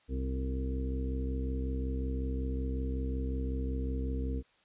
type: harmonic tone with a mistuned harmonic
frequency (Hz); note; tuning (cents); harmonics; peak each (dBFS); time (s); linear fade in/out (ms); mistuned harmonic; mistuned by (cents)
65.41; C2; 0; 1 / 2 / 3 / 4 / 5 / 6 / 7; -32 / -43 / -45 / -39 / -49 / -52 / -43; 0.08-4.43; 50; 5; +44
effects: white hiss -67 dBFS RMS until 4.64 s + resampled to 8000 Hz